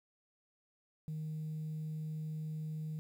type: tone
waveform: sine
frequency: 155.56 Hz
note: D#3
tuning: in tune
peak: -36 dBFS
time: 1.08-2.99 s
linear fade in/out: 0 ms
effects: tanh soft clip ceiling -35 dBFS + 11-bit